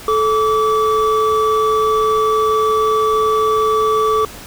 triangle tone pair together, 435.5 / 1154 Hz, A4 / D6, -18 / -31 cents, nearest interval octave + perfect fourth, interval 1687 cents, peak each -13 dBFS, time 0.08-4.25 s, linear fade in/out 2 ms, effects pink hiss -34 dBFS RMS until 4.46 s

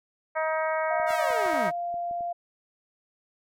harmonic tone, 316.1 Hz, D#4, 27 cents sharp, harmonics 2 / 3 / 4 / 5 / 6 / 7, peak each -27 / -31 / -33 / -35 / -37 / -38 dBFS, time 0.35-1.71 s, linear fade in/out 20 ms
sine tone with pitch glide, 698.5 to 694.5 Hz, F5 to F5, 0 to -10 cents, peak -28 dBFS, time 0.9-2.33 s, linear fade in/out 10 ms, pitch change -10 cents, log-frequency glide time 1.3-1.95 s
clicks, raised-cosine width 2 ms, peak -35 dBFS, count 9, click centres 0.999 / 1.106 / 1.306 / 1.461 / 1.535 / 1.688 / 1.942 / 2.111 / 2.208 s
sawtooth linear sweep, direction down, 730 to 141.2 Hz, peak -27 dBFS, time 1.06-1.72 s, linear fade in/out 50 ms
effects none

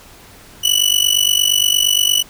sawtooth tone with amplitude modulation, 2960 Hz, F#7, in tune, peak -5 dBFS, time 0.63-2.23 s, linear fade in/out 20 ms, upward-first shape sine, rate 48.6 Hz, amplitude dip 90%, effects pink hiss -42 dBFS RMS until 2.29 s

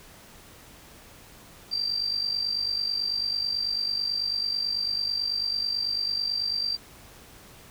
sine tone with amplitude modulation, 4699 Hz, D8, in tune, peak -22 dBFS, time 1.71-6.77 s, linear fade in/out 20 ms, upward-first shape sine, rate 49.1 Hz, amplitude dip 70%, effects pink hiss -50 dBFS RMS until 7.7 s

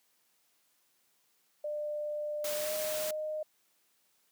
sine tone with pitch glide, 597 to 615.6 Hz, D5 to D#5, +28 to -19 cents, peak -33 dBFS, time 1.64-3.43 s, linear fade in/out 5 ms, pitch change +53 cents, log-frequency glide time 2.54-2.73 s
white noise, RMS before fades -38 dBFS, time 2.44-3.11 s, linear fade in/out 5 ms
effects white hiss -72 dBFS RMS until 4.31 s + high-pass 150 Hz 12 dB/octave

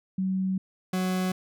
sine / 40% pulse tone pair in turn, 188.9 / 185.01 Hz, F#3 / F#3, +36 / 0 cents, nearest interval unison, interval 36 cents, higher first, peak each -24 dBFS, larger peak neither, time 0.18-0.58 / 0.93-1.32 s, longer first, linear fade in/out 5 ms, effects none

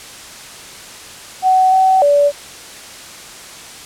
sine tone with pitch steps, 750 / 758 / 576 Hz, F#5 / F#5 / D5, +23 / +42 / -34 cents, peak -8 dBFS, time 1.42-2.32 s, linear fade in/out 50 ms, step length 300 ms, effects white hiss -34 dBFS RMS until 3.85 s + low-pass 9000 Hz 12 dB/octave

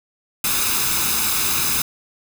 white noise with comb filter, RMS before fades -20 dBFS, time 0.44-1.82 s, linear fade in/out 2 ms, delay 0.79 ms, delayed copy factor +0.6, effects none

